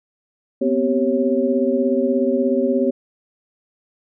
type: tone cluster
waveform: sine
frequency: 243.8 / 260.5 / 389.3 / 549 Hz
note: B3 / C4 / G4 / C#5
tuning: -22 / -7 / -12 / -17 cents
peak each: -21 dBFS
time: 0.61-2.91 s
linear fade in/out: 10 ms
effects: none